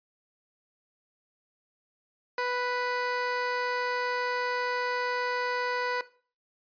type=tone; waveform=15% pulse; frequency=493.9 Hz; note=B4; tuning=in tune; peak=-21 dBFS; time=2.38-6.01 s; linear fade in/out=2 ms; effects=noise-tail reverb RT60 0.4 s tail -17 dB re dry + resampled to 11025 Hz